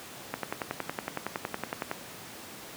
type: click train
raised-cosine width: 0.5 ms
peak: -15 dBFS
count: 18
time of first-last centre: 0.34-1.914 s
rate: 10.8 Hz
effects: pink hiss -44 dBFS RMS until 2.76 s + high-pass 150 Hz 12 dB/octave